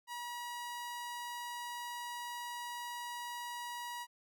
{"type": "tone", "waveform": "sawtooth", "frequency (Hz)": 962, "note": "B5", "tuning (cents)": -46, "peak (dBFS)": -37, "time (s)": [0.07, 4.07], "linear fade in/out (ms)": 50, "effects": []}